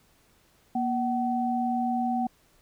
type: tone pair together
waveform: sine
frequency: 238.5 / 756 Hz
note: A#3 / F#5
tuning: +40 / +37 cents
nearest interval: octave + minor sixth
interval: 1997 cents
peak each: -27 dBFS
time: 0.75-2.27 s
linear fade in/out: 5 ms
effects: pink hiss -63 dBFS RMS until 2.61 s